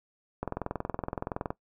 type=click train; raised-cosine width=1 ms; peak=-17 dBFS; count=24; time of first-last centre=0.43-1.505 s; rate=21.4 Hz; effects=noise-tail reverb RT60 0.1 s tail -19 dB re dry